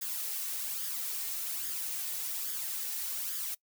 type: noise with flanger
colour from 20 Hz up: blue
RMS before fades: -36 dBFS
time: 0.01-3.55 s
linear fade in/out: 10 ms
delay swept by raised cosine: 0.59 to 2.79 ms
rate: 1.2 Hz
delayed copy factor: +0.55
effects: noise-tail reverb RT60 0.1 s tail -23 dB re dry